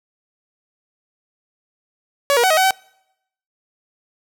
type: tone with pitch steps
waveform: sawtooth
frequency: 564 / 476.6 / 752 / 632 / 754 / 764 Hz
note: C#5 / A#4 / F#5 / D#5 / F#5 / G5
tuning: +30 / +38 / +28 / +27 / +32 / -45 cents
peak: -9 dBFS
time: 2.3-2.708 s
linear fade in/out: 0 ms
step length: 68 ms
effects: noise-tail reverb RT60 0.8 s tail -26 dB re dry